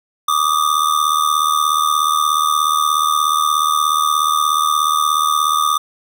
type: ring-modulated tone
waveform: square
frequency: 1196 Hz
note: D6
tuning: 31 cents sharp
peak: -11 dBFS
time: 0.28-5.78 s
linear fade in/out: 5 ms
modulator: 38.4 Hz
effects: none